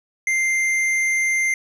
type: tone with hard clipping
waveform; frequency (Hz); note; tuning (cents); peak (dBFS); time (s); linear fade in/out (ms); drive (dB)
triangle; 2093; C7; 0; -19; 0.27-1.54; 2; 12
effects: none